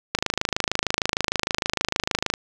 click train, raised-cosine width 0.2 ms, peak -3 dBFS, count 59, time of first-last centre 0.15-2.339 s, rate 26.5 Hz, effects none

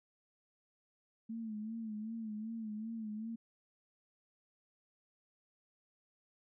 sine tone with vibrato, 219.9 Hz, A3, 1 cent flat, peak -39 dBFS, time 1.29-3.36 s, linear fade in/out 10 ms, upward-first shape sine, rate 2.6 Hz, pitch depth 71 cents each way, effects none

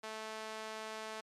sawtooth tone with high-pass filter, 218.5 Hz, A3, 12 cents flat, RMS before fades -44 dBFS, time 0.03-1.21 s, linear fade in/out 10 ms, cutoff 620 Hz, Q 0.84, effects low-pass 8000 Hz 12 dB/octave + MP3 96 kbps

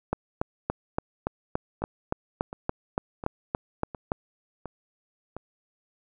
two click trains, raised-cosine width 1 ms, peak -11 / -22 dBFS, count 15 / 6, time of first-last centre 0.13-4.119 / 1.82-5.366 s, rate 3.51 / 1.41 Hz, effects none

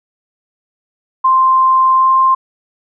sine tone with pitch glide, 1046.5 to 1052.6 Hz, C6 to C6, 0 to +10 cents, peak -7 dBFS, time 1.24-2.35 s, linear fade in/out 10 ms, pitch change +10 cents, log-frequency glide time 1.95-2.11 s, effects none

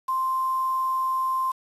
sine tone with quantisation, 1046.5 Hz, C6, in tune, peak -22 dBFS, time 0.08-1.52 s, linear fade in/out 10 ms, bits 7, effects resampled to 32000 Hz

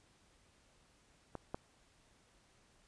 clicks, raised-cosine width 1 ms, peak -28 / -25 dBFS, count 2, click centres 1.353 / 1.545 s, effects pink hiss -69 dBFS RMS until 2.87 s + resampled to 22050 Hz

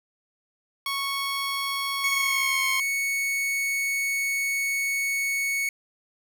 15% pulse tone with pitch glide, 1106 to 1059.1 Hz, C#6 to C6, -4 to +21 cents, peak -20 dBFS, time 0.86-2.8 s, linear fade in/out 2 ms, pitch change -75 cents, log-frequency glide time 2.03-2.66 s
45% pulse tone, 2217 Hz, C#7, in tune, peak -24 dBFS, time 2.04-5.69 s, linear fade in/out 2 ms
effects none

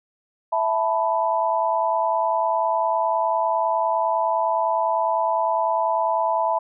sine chord, E suspended fourth, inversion none, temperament just, 659.3 / 879 / 988.9 Hz, E5 / A5 / B5, 0 / -2 / +2 cents, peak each -23 dBFS, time 0.52-6.59 s, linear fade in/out 10 ms, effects none

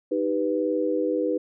sine chord, Eb augmented, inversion none, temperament equal, 311.1 / 392 / 493.9 Hz, Eb4 / G4 / B4, 0 / 0 / 0 cents, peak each -26 / -28 / -25 dBFS, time 0.11-1.38 s, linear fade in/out 10 ms, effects none

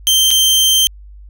sawtooth tone with dropouts, 3136 Hz, G7, in tune, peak -6 dBFS, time 0.07-0.87 s, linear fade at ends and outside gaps 0 ms, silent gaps 0.306-0.312 s, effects added 50 Hz sine -34 dBFS peak until 1.29 s

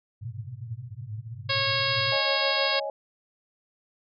white band-pass noise, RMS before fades -37 dBFS, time 0.21-2.17 s, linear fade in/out 10 ms, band 100 to 130 Hz, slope 96 dB/octave
harmonic tone, 548 Hz, C#5, 20 cents flat, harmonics 1 / 2 / 3 / 4 / 5 / 6 / 7 / 8 / 9, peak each -32 / -32 / -32 / -32 / -32 / -32 / -32 / -32 / -32 dBFS, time 1.49-2.8 s, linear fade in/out 10 ms
sine chord, C# suspended second, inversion none, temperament just, 554.4 / 623.7 / 831.5 Hz, C#5 / D#5 / G#5, 0 / +4 / +2 cents, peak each -32 / -33 / -35 dBFS, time 2.12-2.9 s, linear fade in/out 2 ms
effects none

